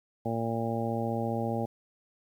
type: harmonic tone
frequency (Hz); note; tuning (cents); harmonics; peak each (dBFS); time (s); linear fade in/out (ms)
114.9; A#2; -25; 1 / 2 / 3 / 4 / 5 / 6 / 7; -34 / -33 / -38 / -37 / -36 / -41 / -36; 0.25-1.66; 10
effects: 10-bit